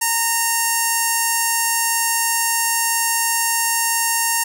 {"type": "tone with notch filter", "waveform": "5% pulse", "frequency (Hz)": 921, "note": "A#5", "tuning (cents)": -21, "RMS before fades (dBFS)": -19, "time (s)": [0.01, 4.44], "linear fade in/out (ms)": 10, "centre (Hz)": 3800, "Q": 0.93, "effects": []}